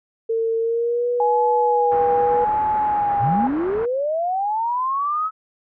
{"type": "tone with pitch glide", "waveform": "sine", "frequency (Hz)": [453.3, 485.8], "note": ["A#4", "B4"], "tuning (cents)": [-48, -29], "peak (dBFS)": -18, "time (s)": [0.29, 2.45], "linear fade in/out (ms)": 10, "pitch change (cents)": 119, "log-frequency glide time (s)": [0.59, 1.08]}
{"type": "tone with vibrato", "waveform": "sine", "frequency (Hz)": 832, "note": "G#5", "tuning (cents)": 3, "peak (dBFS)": -17, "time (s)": [1.2, 3.47], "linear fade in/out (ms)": 2, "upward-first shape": "sine", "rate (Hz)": 0.85, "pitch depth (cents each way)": 46}
{"type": "low-pass noise", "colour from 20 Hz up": "white", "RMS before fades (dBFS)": -33, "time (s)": [1.91, 3.86], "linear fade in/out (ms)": 10, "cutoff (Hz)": 1400, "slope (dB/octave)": 24}
{"type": "linear sweep", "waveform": "sine", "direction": "up", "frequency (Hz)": [97.7, 1300], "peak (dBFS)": -19, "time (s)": [3.19, 5.31], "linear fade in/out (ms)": 50}
{"effects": []}